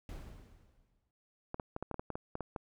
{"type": "noise with exponential decay", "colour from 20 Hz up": "brown", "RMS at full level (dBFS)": -42, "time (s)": [0.09, 1.11], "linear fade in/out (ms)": 1, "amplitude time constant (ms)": 220}
{"type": "clicks", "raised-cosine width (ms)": 1, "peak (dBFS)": -24, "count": 12, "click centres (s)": [1.544, 1.598, 1.764, 1.826, 1.913, 1.943, 1.995, 2.103, 2.155, 2.354, 2.407, 2.562]}
{"effects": []}